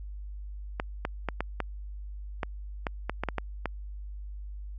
clicks, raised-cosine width 0.5 ms, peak -14 dBFS, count 12, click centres 0.799 / 1.051 / 1.287 / 1.406 / 1.603 / 2.432 / 2.868 / 3.096 / 3.236 / 3.287 / 3.383 / 3.657 s, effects added 50 Hz sine -37 dBFS peak until 4.78 s

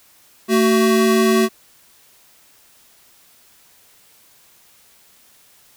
square tone pair together, 223.5 / 376.2 Hz, A3 / F#4, +27 / +29 cents, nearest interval major sixth, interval 902 cents, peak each -16 dBFS, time 0.48-1.49 s, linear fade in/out 50 ms, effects white hiss -52 dBFS RMS until 5.76 s

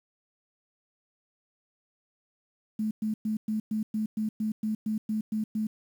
sine tone bursts, 216.5 Hz, A3, 28 cents flat, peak -26 dBFS, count 13, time 2.79-5.67 s, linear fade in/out 5 ms, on 120 ms, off 110 ms, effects 9-bit

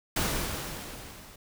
pink noise with level ramp, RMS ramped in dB -27 to -50 dBFS, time 0.16-1.36 s, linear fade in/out 5 ms, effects none

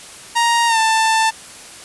sawtooth tone with pitch glide, 936 to 888.1 Hz, A#5 to A5, +7 to +16 cents, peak -9 dBFS, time 0.35-1.31 s, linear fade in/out 20 ms, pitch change -91 cents, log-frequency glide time 0.67-0.78 s, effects white hiss -37 dBFS RMS until 1.84 s + resampled to 24000 Hz

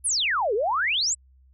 sine exponential two-way sweep, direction down then up, 11230 to 388.9 to 8160 Hz, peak -21 dBFS, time 0.04-1.15 s, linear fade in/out 20 ms, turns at 0.54 s, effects added 65 Hz sine -53 dBFS peak until 1.53 s

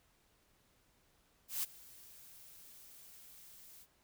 blue noise with ADSR envelope, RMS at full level -35 dBFS, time 1.48-3.87 s, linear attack 150 ms, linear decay 22 ms, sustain -22 dB, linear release 55 ms, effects pink hiss -72 dBFS RMS until 4.03 s

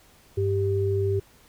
sine tone pair together, 98.8 / 392.7 Hz, G2 / G4, +14 / +3 cents, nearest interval 2 octaves, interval 2389 cents, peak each -24 dBFS, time 0.37-1.2 s, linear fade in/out 10 ms, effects pink hiss -56 dBFS RMS until 1.48 s

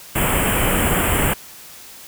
pink band-stop noise, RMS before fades -18 dBFS, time 0.15-1.34 s, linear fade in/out 10 ms, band 3200 to 7400 Hz, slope 96 dB/octave, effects white hiss -40 dBFS RMS until 2.07 s

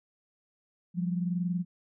sine tone pair together, 175.08 / 196 Hz, F3 / G3, +5 / 0 cents, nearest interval major second, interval 195 cents, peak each -28 / -35 dBFS, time 0.94-1.65 s, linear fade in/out 50 ms, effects none

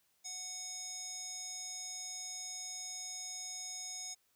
square tone with band-pass filter, 740 Hz, F#5, in tune, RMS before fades -44 dBFS, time 0.24-4.15 s, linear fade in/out 20 ms, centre 6400 Hz, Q 5.5, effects white hiss -75 dBFS RMS until 4.35 s

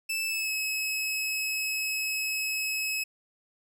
sawtooth tone with pitch glide, 2638 to 2572 Hz, E7 to E7, +1 to -43 cents, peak -25 dBFS, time 0.09-3.04 s, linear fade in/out 10 ms, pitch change -44 cents, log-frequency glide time 0.26-0.52 s, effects none

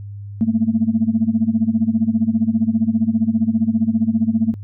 sine tone with tremolo, 223.6 Hz, A3, 28 cents sharp, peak -10 dBFS, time 0.41-4.54 s, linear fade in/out 0 ms, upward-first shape sine, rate 15 Hz, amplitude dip 90%, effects tanh soft clip ceiling -6 dBFS + added 101 Hz sine -29 dBFS peak until 4.63 s

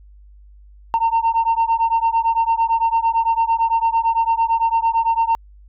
sine beating tone pair, 908 / 916.9 Hz, A#5 / A#5, -46 / -29 cents, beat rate 8.9 Hz, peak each -16 dBFS, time 0.94-5.35 s, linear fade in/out 0 ms, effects tanh soft clip ceiling -11 dBFS + added 50 Hz sine -42 dBFS peak until 5.68 s

